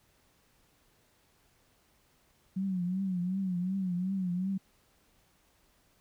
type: tone with vibrato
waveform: sine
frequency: 185 Hz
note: F#3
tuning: in tune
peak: -29 dBFS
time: 2.56-4.58 s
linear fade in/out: 10 ms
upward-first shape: triangle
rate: 2.7 Hz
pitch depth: 110 cents each way
effects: pink hiss -68 dBFS RMS until 6 s